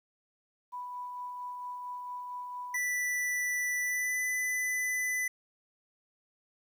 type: tone with tremolo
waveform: sine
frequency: 987.8 Hz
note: B5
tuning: in tune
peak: -36 dBFS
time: 0.72-2.77 s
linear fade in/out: 20 ms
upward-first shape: sine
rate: 4.4 Hz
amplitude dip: 25%
type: tone with pitch glide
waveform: square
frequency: 1975.5 to 2001 Hz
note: B6 to B6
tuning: 0 to +22 cents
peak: -30 dBFS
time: 2.74-5.28 s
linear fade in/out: 5 ms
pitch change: +22 cents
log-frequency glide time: 3.81-4.21 s
effects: 11-bit